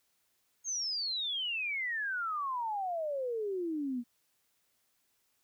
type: exponential sweep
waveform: sine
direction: down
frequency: 6580 to 233.1 Hz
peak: -32 dBFS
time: 0.64-4.04 s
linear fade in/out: 50 ms
effects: white hiss -75 dBFS RMS until 5.43 s